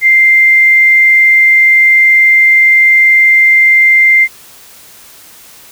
sine tone, 2093 Hz, C7, in tune, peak -3 dBFS, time 0.01-4.28 s, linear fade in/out 50 ms, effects white hiss -37 dBFS RMS until 5.71 s

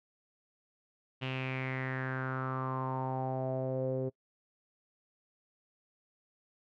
sawtooth tone with low-pass filter sweep, 130.81 Hz, C3, in tune, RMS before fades -35 dBFS, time 1.21-4.1 s, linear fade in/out 20 ms, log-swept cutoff 2900 to 450 Hz, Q 5.9, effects noise-tail reverb RT60 0.1 s tail -23 dB re dry

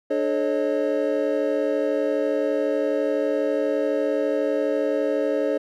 triangle tone cluster, 295.8 / 430.6 / 545 / 617 Hz, D4 / A4 / C#5 / D#5, +13 / -37 / -29 / -15 cents, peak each -25 / -24 / -22 / -26 dBFS, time 0.1-5.58 s, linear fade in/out 10 ms, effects none

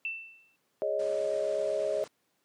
sine tone with exponential decay, 2671 Hz, E7, 22 cents sharp, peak -29 dBFS, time 0.05-0.56 s, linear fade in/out 1 ms, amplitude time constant 110 ms
sine chord, Ab suspended fourth, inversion none, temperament equal, 415.3 / 554.4 / 622.3 Hz, Ab4 / Db5 / Eb5, 0 / 0 / 0 cents, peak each -34 / -32 / -30 dBFS, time 0.82-2.04 s, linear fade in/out 0 ms
pink low-pass noise, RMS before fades -49 dBFS, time 0.99-2.08 s, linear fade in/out 5 ms, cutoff 9600 Hz, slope 96 dB/octave
effects pink hiss -74 dBFS RMS until 2.44 s + high-pass 200 Hz 12 dB/octave

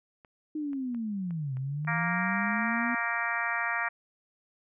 clicks, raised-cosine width 0.5 ms, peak -37 dBFS, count 6, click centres 0.248 / 0.732 / 0.947 / 1.308 / 1.57 / 1.849 s
sine linear two-way sweep, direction down then up, 311.1 to 127.5 to 246.2 Hz, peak -30 dBFS, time 0.55-2.95 s, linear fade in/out 5 ms, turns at 1.55 s
harmonic tone, 233.2 Hz, A#3, 1 cent sharp, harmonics 3 / 4 / 5 / 6 / 7 / 8 / 9 / 10, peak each -38 / -37 / -36 / -35 / -36 / -32 / -42 / -37 dBFS, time 1.87-3.89 s, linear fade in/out 10 ms
effects none

